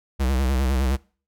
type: tone with vibrato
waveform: square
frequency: 65.6 Hz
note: C2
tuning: 5 cents sharp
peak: -20 dBFS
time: 0.19-0.97 s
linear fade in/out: 20 ms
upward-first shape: sine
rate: 9.8 Hz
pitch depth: 96 cents each way
effects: noise-tail reverb RT60 0.4 s tail -23 dB re dry